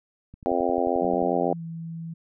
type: click train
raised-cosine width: 5 ms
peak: -31 dBFS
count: 11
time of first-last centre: 0.34-1.225 s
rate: 11.3 Hz
type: harmonic tone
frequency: 87.31 Hz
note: F2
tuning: in tune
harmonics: 3 / 4 / 5 / 6 / 7 / 8 / 9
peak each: -29 / -29 / -29 / -29 / -29 / -29 / -29 dBFS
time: 0.46-1.53 s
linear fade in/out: 0 ms
type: tone with pitch glide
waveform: sine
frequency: 185 to 164.82 Hz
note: F#3 to E3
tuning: 0 to 0 cents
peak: -32 dBFS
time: 1.01-2.14 s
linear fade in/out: 10 ms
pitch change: -200 cents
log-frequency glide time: 1.21-1.63 s
effects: none